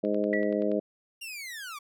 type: harmonic tone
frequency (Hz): 103.83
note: G#2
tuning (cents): 0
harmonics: 2 / 3 / 4 / 5 / 6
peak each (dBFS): -31 / -31 / -31 / -31 / -31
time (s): 0.03-0.8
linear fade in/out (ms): 10
type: click train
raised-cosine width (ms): 0.3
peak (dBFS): -32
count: 8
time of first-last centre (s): 0.05-0.717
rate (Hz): 10.5
type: tone with exponential decay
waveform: sine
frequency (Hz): 1951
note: B6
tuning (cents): -22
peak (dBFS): -26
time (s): 0.33-0.68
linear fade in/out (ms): 1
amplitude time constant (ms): 74
type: linear sweep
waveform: sawtooth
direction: down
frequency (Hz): 2828 to 1116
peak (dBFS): -34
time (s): 1.21-1.79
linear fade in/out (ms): 10
effects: none